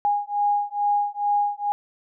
sine beating tone pair, 820 / 822.3 Hz, G#5 / G#5, -22 / -17 cents, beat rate 2.3 Hz, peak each -23 dBFS, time 0.05-1.72 s, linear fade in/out 0 ms, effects none

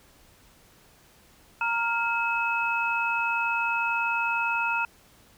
sine tone cluster, 929 / 1398 / 2580 Hz, A#5 / F6 / E7, -6 / +1 / -38 cents, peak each -28 dBFS, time 1.61-4.85 s, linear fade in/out 2 ms, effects pink hiss -57 dBFS RMS until 5.37 s

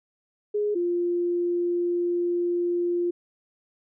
sine tone pair in turn, 416.5 / 349.2 Hz, G#4 / F4, +5 / 0 cents, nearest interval minor third, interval 305 cents, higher first, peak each -22 dBFS, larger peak neither, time 0.54-0.75 / 0.75-3.11 s, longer second, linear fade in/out 10 ms, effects none

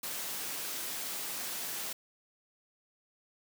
white high-pass noise, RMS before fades -38 dBFS, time 0.03-1.93 s, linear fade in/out 5 ms, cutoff 150 Hz, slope 12 dB/octave, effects none

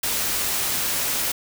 white noise, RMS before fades -24 dBFS, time 0.03-1.32 s, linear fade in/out 5 ms, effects none

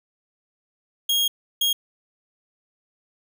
40% pulse tone bursts at uneven times, 3267 Hz, G#7, 29 cents flat, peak -18 dBFS, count 2, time 1.09-1.28 / 1.61-1.73 s, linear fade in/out 5 ms, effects none

